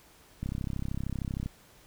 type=click train; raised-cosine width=5 ms; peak=-21 dBFS; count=35; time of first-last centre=0.43-1.46 s; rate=33 Hz; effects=pink hiss -58 dBFS RMS until 1.86 s